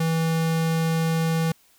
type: tone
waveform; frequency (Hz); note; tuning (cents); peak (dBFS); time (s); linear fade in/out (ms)
square; 163; E3; -19; -21; 0-1.52; 5
effects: white hiss -59 dBFS RMS until 1.78 s